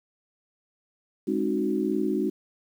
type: chord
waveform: sine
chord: Ab dominant seventh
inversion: none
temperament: equal with one note detuned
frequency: 207.7 / 268.1 / 311.1 / 370 Hz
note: Ab3 / C4 / Eb4 / Gb4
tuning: 0 / +42 / 0 / 0 cents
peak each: -29 / -30 / -28 / -28 dBFS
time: 1.27-2.3 s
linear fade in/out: 10 ms
effects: 9-bit